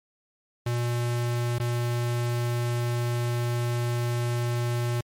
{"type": "tone with dropouts", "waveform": "square", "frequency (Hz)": 120, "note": "B2", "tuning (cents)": -49, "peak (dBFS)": -25, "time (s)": [0.66, 5.01], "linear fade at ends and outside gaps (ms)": 5, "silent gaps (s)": [1.585, 1.598], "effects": ["MP3 64 kbps"]}